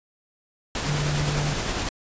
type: noise with tremolo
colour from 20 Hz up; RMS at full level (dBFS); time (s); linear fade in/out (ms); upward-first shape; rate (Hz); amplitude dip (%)
pink; -26; 0.75-1.89; 2; triangle; 9.8; 30
type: tone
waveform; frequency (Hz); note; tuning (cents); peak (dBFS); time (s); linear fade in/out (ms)
triangle; 146.83; D3; 0; -22; 0.86-1.54; 10
effects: resampled to 16000 Hz